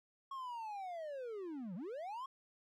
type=linear two-way sweep; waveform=triangle; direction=down then up; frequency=1100 to 163.3 to 1100 Hz; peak=-40 dBFS; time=0.31-2.26 s; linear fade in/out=5 ms; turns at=1.75 s; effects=none